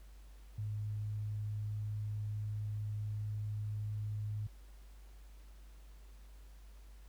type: tone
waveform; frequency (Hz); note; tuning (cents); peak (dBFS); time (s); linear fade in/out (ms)
sine; 105.4; G#2; +26; -36; 0.58-4.47; 5
effects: added 50 Hz sine -52 dBFS peak until 7.08 s + pink hiss -67 dBFS RMS until 7.08 s